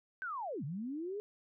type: linear two-way sweep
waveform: sine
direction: down then up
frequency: 1568 to 129.1 to 427.5 Hz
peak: -37 dBFS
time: 0.22-1.2 s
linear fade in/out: 0 ms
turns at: 0.64 s
effects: none